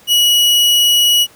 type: tone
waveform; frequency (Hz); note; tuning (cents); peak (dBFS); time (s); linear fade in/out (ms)
40% pulse; 2919; F#7; -24; -8; 0.07-1.27; 50
effects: pink hiss -45 dBFS RMS until 1.35 s + high-pass 100 Hz 12 dB/octave